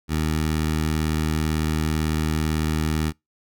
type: tone with notch filter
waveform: 15% pulse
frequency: 78 Hz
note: D#2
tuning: 5 cents sharp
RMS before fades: -23 dBFS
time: 0.08-3.13 s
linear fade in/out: 50 ms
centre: 670 Hz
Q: 1.7
effects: noise-tail reverb RT60 0.2 s tail -26 dB re dry